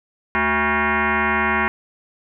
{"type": "tone with frequency modulation", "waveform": "sine", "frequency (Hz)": 370, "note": "F#4", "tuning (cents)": 0, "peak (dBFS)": -16, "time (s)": [0.35, 1.68], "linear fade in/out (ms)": 0, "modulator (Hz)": 295, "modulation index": 6.5, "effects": []}